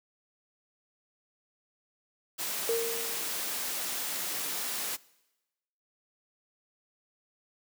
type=noise; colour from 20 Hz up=white; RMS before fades=-34 dBFS; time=2.38-4.97 s; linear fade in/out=20 ms
type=tone with exponential decay; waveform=sine; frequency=460.5 Hz; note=A#4; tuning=21 cents flat; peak=-24 dBFS; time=2.69-3.52 s; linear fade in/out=1 ms; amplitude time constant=180 ms
effects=noise-tail reverb RT60 1.0 s tail -22 dB re dry + high-pass 200 Hz 12 dB/octave